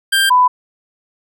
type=tone pair in turn; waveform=25% pulse / sine; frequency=1584 / 997.9 Hz; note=G6 / B5; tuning=+18 / +18 cents; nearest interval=minor sixth; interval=800 cents; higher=first; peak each=-7 dBFS; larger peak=neither; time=0.12-0.3 / 0.3-0.48 s; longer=neither; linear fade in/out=10 ms; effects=none